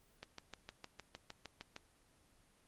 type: click train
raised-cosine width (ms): 0.2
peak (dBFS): -29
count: 11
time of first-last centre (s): 0.23-1.764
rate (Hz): 6.52
effects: pink hiss -70 dBFS RMS until 2.67 s + Opus 24 kbps